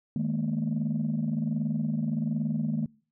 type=chord; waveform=sine; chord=D# suspended fourth; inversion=none; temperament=equal with one note detuned; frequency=155.56 / 211.8 / 233.1 Hz; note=D#3 / G#3 / A#3; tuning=0 / +34 / 0 cents; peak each=-29 dBFS; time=0.16-2.86 s; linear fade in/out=2 ms; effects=noise-tail reverb RT60 0.4 s tail -24 dB re dry + tanh soft clip ceiling -20 dBFS